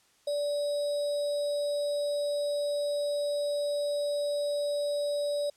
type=tone with sample-and-hold; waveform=sine; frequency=581 Hz; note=D5; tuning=19 cents flat; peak=-27 dBFS; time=0.27-5.5 s; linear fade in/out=5 ms; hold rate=4410 Hz; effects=white hiss -65 dBFS RMS until 5.56 s + low-pass 9000 Hz 12 dB/octave